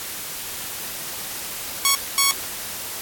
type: tone bursts at uneven times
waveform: 5% pulse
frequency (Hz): 1108.7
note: C#6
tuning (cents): 0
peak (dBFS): -3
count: 2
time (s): 1.85-1.95 / 2.18-2.31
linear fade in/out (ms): 0
effects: white hiss -31 dBFS RMS until 3.01 s + AAC 64 kbps